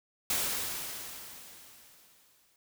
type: noise with exponential decay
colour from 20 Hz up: white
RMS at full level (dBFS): -29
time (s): 0.3-2.56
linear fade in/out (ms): 2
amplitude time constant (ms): 490
effects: none